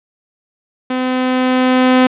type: tone with level ramp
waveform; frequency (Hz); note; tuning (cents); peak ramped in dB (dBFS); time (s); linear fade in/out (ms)
sawtooth; 255.5; C4; -41; -12 to -3; 0.9-2.07; 5
effects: resampled to 8000 Hz + 7-bit